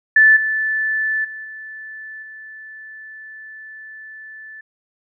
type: tone with level steps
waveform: sine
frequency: 1751 Hz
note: A6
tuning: 9 cents flat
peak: -7 / -17 / -29 / -31 / -34 dBFS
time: 0.16-4.61 s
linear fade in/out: 5 ms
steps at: 0.36 / 1.24 / 1.44 / 2.22 s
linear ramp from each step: 10 ms
effects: none